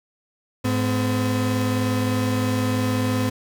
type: tone pair together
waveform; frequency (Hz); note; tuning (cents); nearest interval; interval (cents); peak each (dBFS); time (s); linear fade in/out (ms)
35% pulse; 105.7 / 254.5; G#2 / C4; +31 / -48; octave + minor third; 1521; -21; 0.64-3.3; 10
effects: 9-bit